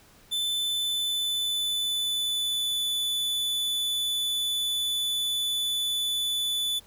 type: tone with pitch glide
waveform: 45% pulse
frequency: 3520 to 3480 Hz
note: A7 to A7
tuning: 0 to -20 cents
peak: -25 dBFS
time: 0.31-6.8 s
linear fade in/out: 20 ms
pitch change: -20 cents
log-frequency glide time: 0.45-2.82 s
effects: pink hiss -56 dBFS RMS until 6.86 s